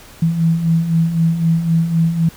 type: beating tone pair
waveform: sine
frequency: 161.9 / 165.8 Hz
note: E3 / E3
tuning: -31 / +10 cents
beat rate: 3.9 Hz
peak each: -20 / -13 dBFS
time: 0.22-2.29 s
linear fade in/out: 5 ms
effects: pink hiss -41 dBFS RMS until 2.36 s